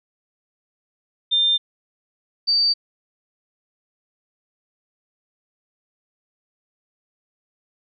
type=tone pair in turn; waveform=sine; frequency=3600 / 4621 Hz; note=A7 / D8; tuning=+39 / -29 cents; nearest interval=major third; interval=432 cents; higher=second; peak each=-15 dBFS; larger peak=neither; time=1.31-1.58 / 2.47-2.74 s; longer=neither; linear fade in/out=20 ms; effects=none